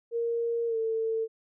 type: tone with pitch glide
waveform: sine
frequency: 466.2 to 447.7 Hz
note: A#4 to A4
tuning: 0 to +30 cents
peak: -26 dBFS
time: 0.11-1.28 s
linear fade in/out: 50 ms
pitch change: -70 cents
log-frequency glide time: 0.67-0.77 s
effects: none